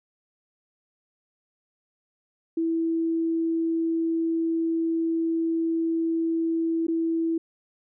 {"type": "tone with dropouts", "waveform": "sine", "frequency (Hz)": 328.7, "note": "E4", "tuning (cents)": -5, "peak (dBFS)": -22, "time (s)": [2.57, 7.38], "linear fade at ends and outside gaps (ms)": 5, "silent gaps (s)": [6.869, 6.882], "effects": []}